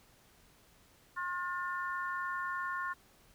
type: harmonic tone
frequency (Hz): 357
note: F4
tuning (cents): +38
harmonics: 3 / 4 / 5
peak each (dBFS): -37 / -39 / -41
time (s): 1.16-2.94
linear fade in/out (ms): 20
effects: pink hiss -64 dBFS RMS until 3.34 s